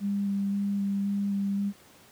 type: tone with vibrato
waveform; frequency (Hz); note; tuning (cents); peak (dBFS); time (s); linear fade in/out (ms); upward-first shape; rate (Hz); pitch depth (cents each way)
sine; 199.7; G3; +32; -25; 0-1.73; 50; square; 1.9; 9
effects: pink hiss -55 dBFS RMS until 2.11 s + high-pass 100 Hz 12 dB/octave